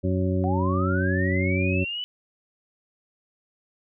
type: harmonic tone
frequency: 92.9 Hz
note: F#2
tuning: 7 cents sharp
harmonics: 1 / 2 / 3 / 4 / 6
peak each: -24 / -27 / -29 / -30 / -32 dBFS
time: 0.03-1.85 s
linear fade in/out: 20 ms
type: linear sweep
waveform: sine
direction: up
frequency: 716 to 3000 Hz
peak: -28 dBFS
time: 0.44-2.04 s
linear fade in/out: 0 ms
effects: none